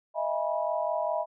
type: tone cluster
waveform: sine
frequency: 625 / 670 / 825 / 974 Hz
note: D#5 / E5 / G#5 / B5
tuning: +8 / +28 / -12 / -24 cents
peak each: -30 / -31 / -36 / -33 dBFS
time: 0.14-1.26 s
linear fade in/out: 50 ms
effects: none